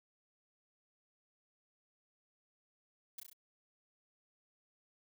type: noise with echo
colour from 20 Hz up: blue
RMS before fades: -45 dBFS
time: 3.18-3.2 s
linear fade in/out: 5 ms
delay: 33 ms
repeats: 4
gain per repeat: -3 dB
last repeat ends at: 3.332 s
effects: none